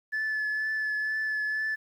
sine tone with vibrato, 1732 Hz, A6, 28 cents flat, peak -25 dBFS, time 0.12-1.76 s, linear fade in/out 20 ms, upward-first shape triangle, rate 2.1 Hz, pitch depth 19 cents each way, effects tanh soft clip ceiling -25 dBFS + 10-bit

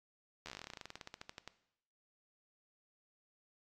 slowing click train, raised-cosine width 0.2 ms, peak -28 dBFS, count 26, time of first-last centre 0.46-1.476 s, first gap 12 ms, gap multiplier 1.09, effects noise-tail reverb RT60 0.8 s tail -17 dB re dry + AAC 64 kbps

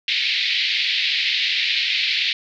white band-pass noise, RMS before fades -21 dBFS, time 0.08-2.33 s, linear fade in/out 2 ms, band 2000 to 4300 Hz, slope 48 dB/octave, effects none

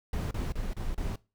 brown noise bursts, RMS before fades -32 dBFS, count 5, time 0.13-1.158 s, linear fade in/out 2 ms, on 180 ms, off 32 ms, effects noise-tail reverb RT60 0.3 s tail -21 dB re dry

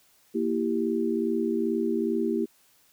sine chord, E diminished, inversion second, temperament equal, 233.1 / 329.6 / 392 Hz, Bb3 / E4 / G4, 0 / 0 / 0 cents, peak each -28 dBFS, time 0.34-2.46 s, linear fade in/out 20 ms, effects white hiss -62 dBFS RMS until 2.92 s

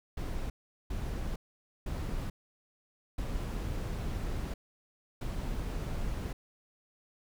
brown noise bursts at uneven times, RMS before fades -35 dBFS, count 5, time 0.17-0.5 / 0.9-1.36 / 1.86-2.3 / 3.18-4.54 / 5.21-6.33 s, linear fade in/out 5 ms, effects none

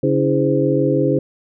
sine tone cluster, 140 / 283 / 328.7 / 411.4 / 516 Hz, C#3 / C#4 / E4 / G#4 / C5, +18 / +36 / -5 / -16 / -24 cents, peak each -20 dBFS, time 0.03-1.19 s, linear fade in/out 5 ms, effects none

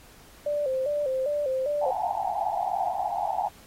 sine tone with vibrato, 554.4 Hz, C#5, in tune, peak -24 dBFS, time 0.46-1.91 s, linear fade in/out 5 ms, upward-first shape square, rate 2.5 Hz, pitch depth 100 cents each way
white band-pass noise, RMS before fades -28 dBFS, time 1.81-3.49 s, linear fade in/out 5 ms, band 690 to 870 Hz, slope 96 dB/octave
effects pink hiss -53 dBFS RMS until 3.66 s + AAC 48 kbps

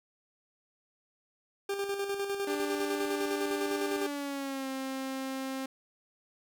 40% pulse tone with tremolo, 398.2 Hz, G4, 27 cents sharp, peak -29 dBFS, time 1.69-4.07 s, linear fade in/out 5 ms, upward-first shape square, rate 9.9 Hz, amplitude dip 45%
sawtooth tone with pitch glide, 293.3 to 265.9 Hz, D4 to C4, -2 to +28 cents, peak -30 dBFS, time 2.47-5.66 s, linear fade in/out 5 ms, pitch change -170 cents, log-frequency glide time 3.97-4.68 s
effects none

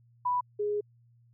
sine tone pair in turn, 987.8 / 415.3 Hz, B5 / G#4, 0 / 0 cents, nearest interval octave + minor third, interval 1500 cents, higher first, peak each -25 / -27 dBFS, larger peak first, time 0.25-0.41 / 0.59-0.81 s, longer second, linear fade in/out 10 ms, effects added 118 Hz sine -59 dBFS peak until 1.33 s

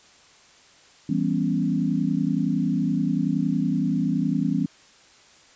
sine chord, C# half-diminished seventh, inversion first, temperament equal, 164.81 / 196 / 246.9 / 277.2 Hz, E3 / G3 / B3 / C#4, 0 / 0 / 0 / 0 cents, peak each -26 dBFS, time 1.09-4.66 s, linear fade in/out 5 ms, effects white hiss -53 dBFS RMS until 5.55 s + resampled to 16000 Hz

